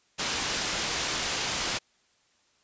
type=low-pass noise; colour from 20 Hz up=white; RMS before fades=-30 dBFS; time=0.18-1.79 s; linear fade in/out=20 ms; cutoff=6500 Hz; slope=12 dB/octave; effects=white hiss -67 dBFS RMS until 2.63 s + resampled to 16000 Hz